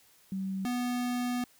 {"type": "tone pair in turn", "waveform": ["sine", "square"], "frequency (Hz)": [191.6, 245.8], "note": ["G3", "B3"], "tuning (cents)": [-39, -8], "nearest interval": "major third", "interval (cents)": 431, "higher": "second", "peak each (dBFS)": [-31, -30], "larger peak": "second", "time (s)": [[0.32, 0.65], [0.65, 1.44]], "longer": "second", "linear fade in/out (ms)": 2, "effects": ["white hiss -62 dBFS RMS until 1.59 s"]}